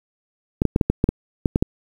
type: clicks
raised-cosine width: 3 ms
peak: -3 dBFS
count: 10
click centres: 0.619 / 0.653 / 0.761 / 0.812 / 0.9 / 1.041 / 1.09 / 1.458 / 1.559 / 1.625 s
effects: 7-bit